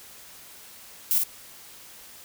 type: noise with echo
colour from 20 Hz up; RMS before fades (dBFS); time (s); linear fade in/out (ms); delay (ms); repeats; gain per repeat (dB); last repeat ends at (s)
violet; -22; 1.11-1.18; 0; 55; 1; -3; 1.235
effects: white hiss -47 dBFS RMS until 2.24 s